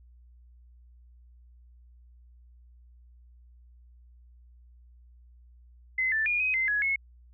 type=tone with pitch steps; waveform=sine; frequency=2048 / 1765 / 2431 / 2521 / 2071 / 1679 / 2183 Hz; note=C7 / A6 / D#7 / D#7 / C7 / G#6 / C#7; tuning=-38 / +5 / -41 / +22 / -18 / +18 / -27 cents; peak=-24 dBFS; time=5.98-6.96 s; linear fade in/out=5 ms; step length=140 ms; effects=added 60 Hz sine -52 dBFS peak until 7.33 s